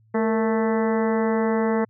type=harmonic tone with a mistuned harmonic; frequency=220 Hz; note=A3; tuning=in tune; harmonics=1 / 2 / 3 / 4 / 5 / 6 / 7 / 8 / 9; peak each=-22 / -23 / -30 / -30 / -34 / -37 / -40 / -37 / -38 dBFS; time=0.14-1.85 s; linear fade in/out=10 ms; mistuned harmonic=2; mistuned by=+62 cents; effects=added 110 Hz sine -55 dBFS peak until 1.89 s

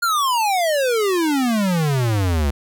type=exponential sweep; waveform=square; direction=down; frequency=1439 to 67.9 Hz; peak=-17 dBFS; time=0.02-2.51 s; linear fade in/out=10 ms; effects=none

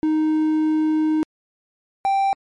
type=tone pair in turn; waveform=triangle; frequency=311.1 / 783.9 Hz; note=D#4 / G5; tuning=0 / 0 cents; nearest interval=octave + major third; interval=1600 cents; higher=second; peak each=-14 / -14 dBFS; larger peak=neither; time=0.03-1.23 / 2.05-2.33 s; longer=first; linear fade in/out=0 ms; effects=MP3 48 kbps

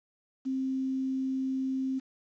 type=tone with quantisation; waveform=sine; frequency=263.9 Hz; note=C4; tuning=15 cents sharp; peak=-28 dBFS; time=0.45-2 s; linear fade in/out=20 ms; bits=9; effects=resampled to 16000 Hz

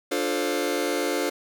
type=chord; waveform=sawtooth; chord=D minor seventh; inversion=none; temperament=just; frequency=293.7 / 352.4 / 440.5 / 528.6 Hz; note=D4 / F4 / A4 / C5; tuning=0 / +16 / +2 / +18 cents; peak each=-25 dBFS; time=0.11-1.3 s; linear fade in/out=10 ms; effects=none

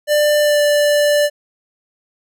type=tone with pitch glide; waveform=square; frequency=594 to 587.5 Hz; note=D5 to D5; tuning=+20 to +1 cents; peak=-12 dBFS; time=0.07-1.3 s; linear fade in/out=50 ms; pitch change=-19 cents; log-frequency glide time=0.4-0.61 s; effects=none

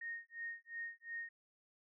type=tone with tremolo; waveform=sine; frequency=1854 Hz; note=A#6; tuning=10 cents flat; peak=-40 dBFS; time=0.01-1.29 s; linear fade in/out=5 ms; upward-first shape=sine; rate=2.8 Hz; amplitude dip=100%; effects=none

